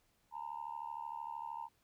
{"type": "tone with amplitude modulation", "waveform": "sine", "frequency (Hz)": 920, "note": "A#5", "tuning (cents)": -23, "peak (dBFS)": -36, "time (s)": [0.31, 1.69], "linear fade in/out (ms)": 50, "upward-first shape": "sine", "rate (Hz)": 73.1, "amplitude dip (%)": 100, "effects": ["tanh soft clip ceiling -33 dBFS", "pink hiss -75 dBFS RMS until 1.83 s"]}